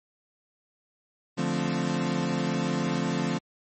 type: chord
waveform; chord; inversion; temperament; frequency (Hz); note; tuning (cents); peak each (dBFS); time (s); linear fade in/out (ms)
35% pulse; D minor seventh; none; equal; 146.83 / 174.61 / 220 / 261.6; D3 / F3 / A3 / C4; 0 / 0 / 0 / 0; -31 / -28 / -30 / -29; 1.37-3.39; 20
effects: MP3 32 kbps